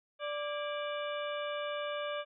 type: harmonic tone with a mistuned harmonic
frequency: 587.3 Hz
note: D5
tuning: in tune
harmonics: 1 / 2 / 3 / 4 / 5 / 6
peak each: -36 / -41 / -45 / -46 / -46 / -48 dBFS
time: 0.19-2.25 s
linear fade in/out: 50 ms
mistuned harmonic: 3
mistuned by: -140 cents
effects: none